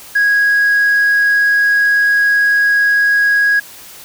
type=tone; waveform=sine; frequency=1653 Hz; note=G#6; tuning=9 cents flat; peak=-7 dBFS; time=0.15-3.6 s; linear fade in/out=10 ms; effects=tanh soft clip ceiling -7 dBFS + white hiss -36 dBFS RMS until 4.04 s